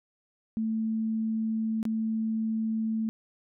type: tone with dropouts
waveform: sine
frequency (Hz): 221.5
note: A3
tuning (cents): +12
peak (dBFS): -26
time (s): 0.57-3.09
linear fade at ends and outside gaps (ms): 0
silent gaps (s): 1.829-1.853
effects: none